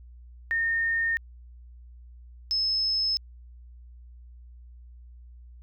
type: tone pair in turn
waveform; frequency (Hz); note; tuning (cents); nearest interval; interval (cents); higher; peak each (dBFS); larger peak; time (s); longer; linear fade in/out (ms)
sine; 1830 / 5198; A#6 / E8; -32 / -25; octave + tritone; 1807; second; -23; neither; 0.51-1.17 / 2.51-3.17; neither; 0
effects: added 60 Hz sine -45 dBFS peak until 5.62 s